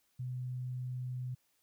sine tone, 126.2 Hz, B2, 38 cents sharp, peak -36 dBFS, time 0.19-1.35 s, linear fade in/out 10 ms, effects white hiss -75 dBFS RMS until 1.62 s

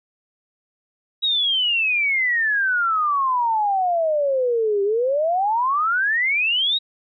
sine exponential two-way sweep, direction down then up, 3861 to 392 to 3861 Hz, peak -17 dBFS, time 1.22-6.79 s, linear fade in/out 20 ms, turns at 4.83 s, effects none

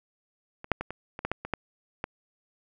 clicks, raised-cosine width 0.5 ms, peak -25 / -7 / -17 / -20 / -22 / -14 / -13 / -20 / -12 / -15 dBFS, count 10, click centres 0.644 / 0.717 / 0.81 / 0.906 / 1.191 / 1.25 / 1.316 / 1.45 / 1.537 / 2.041 s, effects none

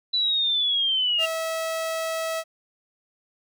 sine linear sweep, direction down, 3986 to 2764 Hz, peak -20 dBFS, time 0.13-1.26 s, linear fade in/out 10 ms
sawtooth tone, 649 Hz, E5, 27 cents flat, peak -22 dBFS, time 1.18-2.44 s, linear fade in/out 50 ms
effects none

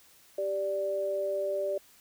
sine tone pair together, 392 / 586.4 Hz, G4 / D5, 0 / -3 cents, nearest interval perfect fifth, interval 697 cents, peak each -34 / -29 dBFS, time 0.38-1.78 s, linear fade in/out 5 ms, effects white hiss -59 dBFS RMS until 2 s

